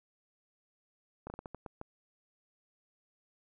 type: slowing click train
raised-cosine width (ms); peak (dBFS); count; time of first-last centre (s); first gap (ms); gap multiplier
1; -28; 8; 1.27-1.814; 30; 1.31
effects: none